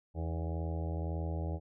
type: harmonic tone with a mistuned harmonic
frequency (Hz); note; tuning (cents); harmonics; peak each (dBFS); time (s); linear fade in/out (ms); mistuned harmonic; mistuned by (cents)
81.8; E2; -13; 1 / 2 / 4 / 5 / 6 / 7 / 8 / 9 / 10; -34 / -41 / -45 / -48 / -49 / -48 / -52 / -51 / -52; 0.14-1.6; 50; 4; -78
effects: none